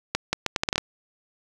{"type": "accelerating click train", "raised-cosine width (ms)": 0.2, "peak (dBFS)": -5, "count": 9, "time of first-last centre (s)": [0.15, 0.78], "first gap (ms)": 180, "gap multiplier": 0.74, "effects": ["7-bit"]}